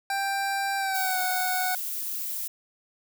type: tone with pitch glide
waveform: 25% pulse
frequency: 788 to 739.5 Hz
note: G5 to F#5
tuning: +9 to -1 cents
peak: -22 dBFS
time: 0.1-1.75 s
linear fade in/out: 2 ms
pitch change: -110 cents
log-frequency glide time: 0.77-1.19 s
type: noise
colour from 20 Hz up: violet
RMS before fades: -32 dBFS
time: 0.94-2.48 s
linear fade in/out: 10 ms
effects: none